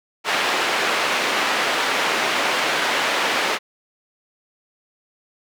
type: band-pass noise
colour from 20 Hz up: white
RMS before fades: -21 dBFS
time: 0.24-3.59 s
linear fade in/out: 50 ms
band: 340 to 2500 Hz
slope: 12 dB/octave
effects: none